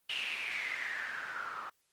blue noise with low-pass filter sweep, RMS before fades -38 dBFS, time 0.09-1.7 s, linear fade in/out 10 ms, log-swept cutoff 2900 to 1200 Hz, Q 7.1, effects white hiss -75 dBFS RMS until 1.92 s + Opus 32 kbps

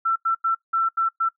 sine tone bursts at uneven times, 1341 Hz, E6, 29 cents sharp, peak -18 dBFS, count 6, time 0.05-0.16 / 0.25-0.35 / 0.44-0.55 / 0.73-0.89 / 0.97-1.09 / 1.2-1.29 s, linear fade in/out 10 ms, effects noise-tail reverb RT60 0.1 s tail -18 dB re dry

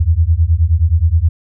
sine beating tone pair, 77.7 / 87.2 Hz, D#2 / F2, -2 / -2 cents, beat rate 9.5 Hz, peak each -12 dBFS, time 0-1.29 s, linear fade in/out 10 ms, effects none

